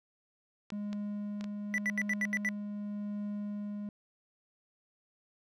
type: clicks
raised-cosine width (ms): 0.2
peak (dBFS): -28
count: 4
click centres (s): 0.703 / 0.93 / 1.41 / 1.442
type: tone with tremolo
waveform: triangle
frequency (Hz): 206.2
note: G#3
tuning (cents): -12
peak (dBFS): -32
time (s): 0.72-3.89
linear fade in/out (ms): 2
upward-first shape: triangle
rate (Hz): 0.89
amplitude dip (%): 25
type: tone bursts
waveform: triangle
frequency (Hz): 1975.5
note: B6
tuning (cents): 0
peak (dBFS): -27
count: 7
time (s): 1.74-2.489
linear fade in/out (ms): 0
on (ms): 41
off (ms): 77
effects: none